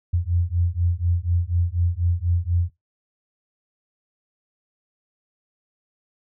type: beating tone pair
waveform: sine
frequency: 85 / 89.1 Hz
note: F2 / F2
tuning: -46 / +35 cents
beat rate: 4.1 Hz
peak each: -22 / -22 dBFS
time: 0.13-2.7 s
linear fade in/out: 10 ms
effects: noise-tail reverb RT60 0.2 s tail -20 dB re dry